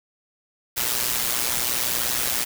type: noise with amplitude modulation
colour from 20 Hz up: white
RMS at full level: -21 dBFS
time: 0.76-2.45 s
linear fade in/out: 20 ms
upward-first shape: sine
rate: 121 Hz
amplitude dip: 70%
effects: none